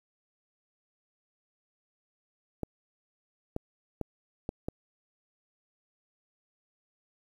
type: clicks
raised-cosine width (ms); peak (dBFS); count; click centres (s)
2; -19; 5; 2.633 / 3.564 / 4.013 / 4.491 / 4.685
effects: 9-bit